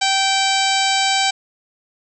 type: harmonic tone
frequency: 777 Hz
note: G5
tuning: 16 cents flat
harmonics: 1 / 2 / 3 / 4 / 5 / 6 / 7 / 8 / 9 / 10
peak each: -19 / -25 / -23 / -23 / -24 / -25 / -29 / -32 / -30 / -27 dBFS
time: 0.01-1.31 s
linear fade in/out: 10 ms
effects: none